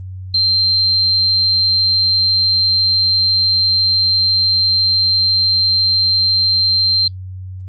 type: tone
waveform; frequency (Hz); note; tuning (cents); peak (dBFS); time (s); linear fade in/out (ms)
sine; 4146; C8; -17; -11; 0.34-7.08; 5
effects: added 93 Hz sine -26 dBFS peak until 7.68 s + Opus 32 kbps